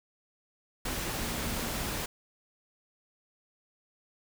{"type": "tone in noise", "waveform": "sine", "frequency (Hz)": 233.1, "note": "A#3", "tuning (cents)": 0, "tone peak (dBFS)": -42, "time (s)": [1.22, 1.76], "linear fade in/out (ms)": 5, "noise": "pink", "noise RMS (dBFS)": -34, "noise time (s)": [0.85, 2.06], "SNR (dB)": -11, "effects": []}